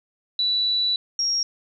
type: tone pair in turn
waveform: sine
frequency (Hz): 3951 / 5588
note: B7 / F8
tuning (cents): 0 / 0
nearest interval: tritone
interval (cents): 600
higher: second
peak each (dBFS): -19 / -20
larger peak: first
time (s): 0.39-0.96 / 1.19-1.43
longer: first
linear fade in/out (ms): 2
effects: none